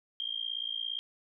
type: tone with amplitude modulation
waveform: sine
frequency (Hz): 3200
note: G7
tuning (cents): +35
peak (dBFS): -29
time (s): 0.2-0.99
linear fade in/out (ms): 0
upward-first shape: sine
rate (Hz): 57.4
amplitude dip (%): 95
effects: none